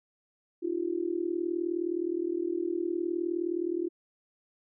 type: tone with amplitude modulation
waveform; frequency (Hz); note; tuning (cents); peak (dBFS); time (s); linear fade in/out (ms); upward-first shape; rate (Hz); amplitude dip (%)
sine; 344.3; F4; -25; -24; 0.62-3.89; 20; sine; 39.4; 90
effects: none